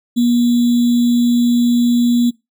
sine tone with sample-and-hold, 239.8 Hz, A#3, 49 cents sharp, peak -10 dBFS, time 0.16-2.31 s, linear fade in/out 20 ms, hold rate 3675 Hz, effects noise-tail reverb RT60 0.2 s tail -21 dB re dry

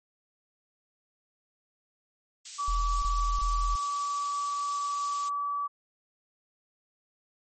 white high-pass noise, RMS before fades -39 dBFS, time 2.45-5.29 s, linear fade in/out 5 ms, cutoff 3700 Hz, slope 12 dB/octave
sine tone, 1149 Hz, D6, 38 cents flat, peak -28 dBFS, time 2.58-5.68 s, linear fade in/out 20 ms
sine tone bursts, 41.2 Hz, E1, in tune, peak -26 dBFS, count 3, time 2.68-3.756 s, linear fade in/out 0 ms, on 340 ms, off 28 ms
effects MP3 32 kbps

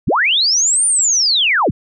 sine linear two-way sweep, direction up then down, 34.52 to 9280 to 34.52 Hz, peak -11 dBFS, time 0.07-1.71 s, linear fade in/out 10 ms, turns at 0.86 s, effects none

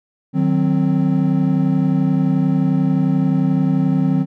triangle chord, C diminished, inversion first, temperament equal with one note detuned, 153.6 / 185 / 261.6 Hz, Eb3 / Gb3 / C4, -22 / 0 / 0 cents, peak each -16 dBFS, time 0.33-4.26 s, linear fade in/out 50 ms, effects none

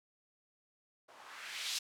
violet noise with low-pass filter sweep, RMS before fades -43 dBFS, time 1.08-1.79 s, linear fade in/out 10 ms, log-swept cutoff 670 to 4800 Hz, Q 1.5, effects none

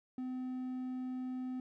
triangle tone with hard clipping, 255.1 Hz, C4, 44 cents flat, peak -38 dBFS, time 0.18-1.6 s, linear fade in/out 2 ms, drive 6 dB, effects none

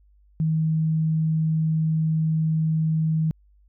sine tone, 158.6 Hz, D#3, 33 cents sharp, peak -19 dBFS, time 0.4-3.31 s, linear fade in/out 0 ms, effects added 50 Hz sine -54 dBFS peak until 3.68 s

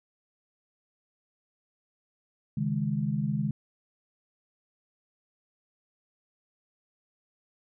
sine chord, C# suspended second, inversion none, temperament equal with one note detuned, 136.29 / 155.56 / 207.7 Hz, C#3 / D#3 / G#3, -29 / 0 / 0 cents, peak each -31 / -30 / -30 dBFS, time 2.57-3.51 s, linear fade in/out 5 ms, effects none

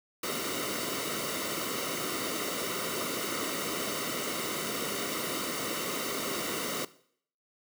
pink noise with comb filter, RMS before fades -33 dBFS, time 0.23-6.85 s, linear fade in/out 5 ms, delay 1.2 ms, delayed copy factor -0.65, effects noise-tail reverb RT60 0.6 s tail -18 dB re dry + high-pass 200 Hz 12 dB/octave

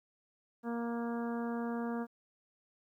harmonic tone, 234.6 Hz, A#3, 11 cents sharp, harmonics 1 / 2 / 3 / 4 / 5 / 6 / 7, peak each -35 / -41 / -45 / -47 / -49 / -51 / -52 dBFS, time 0.63-2.07 s, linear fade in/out 50 ms, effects 12-bit

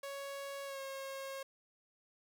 sawtooth tone with pitch glide, 556 to 541.4 Hz, C#5 to C#5, +5 to -41 cents, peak -38 dBFS, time 0.03-1.43 s, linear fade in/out 5 ms, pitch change -46 cents, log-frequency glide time 0.65-0.8 s, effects none

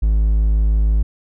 triangle tone, 53.1 Hz, G#1, 39 cents sharp, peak -10 dBFS, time 0.02-1.03 s, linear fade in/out 10 ms, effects none

